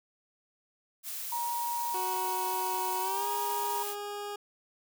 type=noise; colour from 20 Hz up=blue; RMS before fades=-38 dBFS; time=1.03-3.96 s; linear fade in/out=50 ms
type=tone; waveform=sine; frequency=948 Hz; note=A#5; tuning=29 cents sharp; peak=-31 dBFS; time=1.32-3.83 s; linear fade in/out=5 ms
type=tone with pitch glide; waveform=20% pulse; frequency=370 to 410.5 Hz; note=F#4 to G#4; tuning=0 to -20 cents; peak=-31 dBFS; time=1.94-4.36 s; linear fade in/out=5 ms; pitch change=+180 cents; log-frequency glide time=3-3.27 s
effects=none